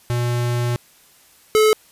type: tone pair in turn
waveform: square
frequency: 120.7 / 431.7 Hz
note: B2 / A4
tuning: -39 / -33 cents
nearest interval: octave + minor seventh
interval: 2206 cents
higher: second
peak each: -19 / -12 dBFS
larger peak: second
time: 0.1-0.76 / 1.55-1.73 s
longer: first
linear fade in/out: 0 ms
effects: white hiss -52 dBFS RMS until 1.91 s + resampled to 32000 Hz